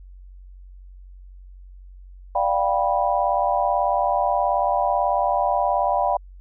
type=chord; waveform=sine; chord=G dominant seventh; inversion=second; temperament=just; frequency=588 / 705.6 / 784 / 980 Hz; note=D5 / F5 / G5 / B5; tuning=+2 / +18 / 0 / -14 cents; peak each=-24 / -23 / -23 / -24 dBFS; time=2.35-6.17 s; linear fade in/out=5 ms; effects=added 46 Hz sine -40 dBFS peak until 6.4 s

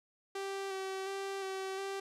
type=tone with vibrato; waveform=sawtooth; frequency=387.2 Hz; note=G4; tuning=21 cents flat; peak=-33 dBFS; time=0.35-2 s; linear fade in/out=5 ms; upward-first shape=square; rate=1.4 Hz; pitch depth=18 cents each way; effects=low-pass 9000 Hz 12 dB/octave

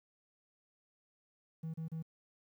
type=tone bursts; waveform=triangle; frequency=161.2 Hz; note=E3; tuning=38 cents flat; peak=-35 dBFS; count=3; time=1.63-2.026 s; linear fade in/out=10 ms; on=110 ms; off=33 ms; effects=tanh soft clip ceiling -32 dBFS + 12-bit

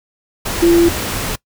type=tone in noise; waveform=sine; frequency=340.6 Hz; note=F4; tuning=43 cents flat; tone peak=-7 dBFS; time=0.62-0.89 s; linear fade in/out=10 ms; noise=pink; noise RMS=-21 dBFS; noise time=0.45-1.36 s; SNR=+11 dB; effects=noise-tail reverb RT60 0.1 s tail -22 dB re dry

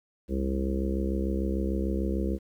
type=harmonic tone; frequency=66.7 Hz; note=C2; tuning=34 cents sharp; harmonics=1 / 3 / 4 / 5 / 6 / 7 / 8; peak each=-29 / -31 / -40 / -33 / -38 / -38 / -40 dBFS; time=0.28-2.39 s; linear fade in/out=50 ms; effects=10-bit

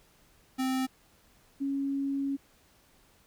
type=tone pair in turn; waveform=square / sine; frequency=260.8 / 276.3 Hz; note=C4 / C#4; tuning=-5 / -6 cents; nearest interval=minor second; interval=99 cents; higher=second; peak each=-28 dBFS; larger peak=neither; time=0.58-0.87 / 1.6-2.37 s; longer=second; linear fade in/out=20 ms; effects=pink hiss -63 dBFS RMS until 3.26 s

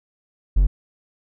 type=tone; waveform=triangle; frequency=46.53 Hz; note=F#1; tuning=10 cents sharp; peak=-10 dBFS; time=0.56-0.67 s; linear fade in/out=10 ms; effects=none

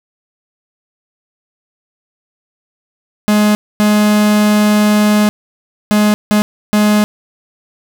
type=tone bursts at uneven times; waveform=45% pulse; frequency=210 Hz; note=G#3; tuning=19 cents sharp; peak=-8 dBFS; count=5; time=3.28-3.55 / 3.8-5.29 / 5.91-6.14 / 6.31-6.42 / 6.73-7.04 s; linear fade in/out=0 ms; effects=none

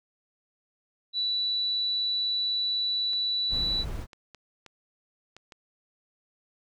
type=tone; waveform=sine; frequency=3952 Hz; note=B7; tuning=in tune; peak=-25 dBFS; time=1.13-3.85 s; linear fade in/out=50 ms
type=clicks; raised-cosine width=0.2 ms; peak=-29 dBFS; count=6; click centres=3.133 / 4.132 / 4.347 / 4.663 / 5.366 / 5.522 s
type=noise; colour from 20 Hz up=brown; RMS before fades=-34 dBFS; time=3.49-4.07 s; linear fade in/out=50 ms
effects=none

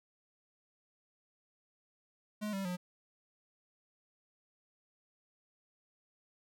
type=tone with pitch steps; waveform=square; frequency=211 / 194.61 / 179.49 Hz; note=G#3 / G3 / F3; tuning=+28 / -12 / +48 cents; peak=-36 dBFS; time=2.41-2.77 s; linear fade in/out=20 ms; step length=120 ms; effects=none

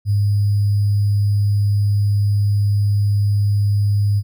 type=tone with sample-and-hold; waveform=sine; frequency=102 Hz; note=G#2; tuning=31 cents flat; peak=-13 dBFS; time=0.05-4.23 s; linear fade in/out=50 ms; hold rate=4900 Hz; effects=none

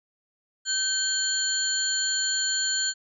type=tone cluster; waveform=sine; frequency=1547 / 3152 / 4331 / 7070 Hz; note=G6 / G7 / C#8 / A8; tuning=-23 / +9 / -41 / +7 cents; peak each=-30 / -34 / -28 / -27 dBFS; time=0.65-2.94 s; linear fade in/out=50 ms; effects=none

